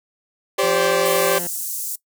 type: chord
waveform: sawtooth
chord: G suspended fourth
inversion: none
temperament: equal with one note detuned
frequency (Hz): 392 / 523.3 / 576.2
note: G4 / C5 / D5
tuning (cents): 0 / 0 / -33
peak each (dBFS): -17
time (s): 0.58-1.39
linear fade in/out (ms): 10
type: tone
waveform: 15% pulse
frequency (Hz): 174.61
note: F3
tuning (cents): 0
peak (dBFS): -23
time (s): 0.63-1.47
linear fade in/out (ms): 2
type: high-pass noise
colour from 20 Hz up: pink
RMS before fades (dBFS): -27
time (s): 1.05-1.96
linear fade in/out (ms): 10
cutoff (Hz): 7200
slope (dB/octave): 24
effects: noise-tail reverb RT60 0.1 s tail -20 dB re dry